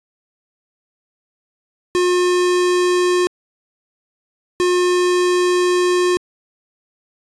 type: tone bursts at uneven times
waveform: square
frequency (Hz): 358.6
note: F4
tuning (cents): +46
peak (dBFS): -14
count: 2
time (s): 1.95-3.27 / 4.6-6.17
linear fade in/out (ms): 0
effects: resampled to 22050 Hz